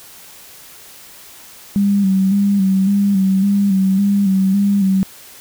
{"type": "tone with vibrato", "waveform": "sine", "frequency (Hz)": 196, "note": "G3", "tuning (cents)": 0, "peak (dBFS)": -11, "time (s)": [1.76, 5.03], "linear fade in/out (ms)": 0, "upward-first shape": "square", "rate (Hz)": 1.8, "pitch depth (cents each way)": 42, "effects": ["white hiss -40 dBFS RMS until 5.4 s"]}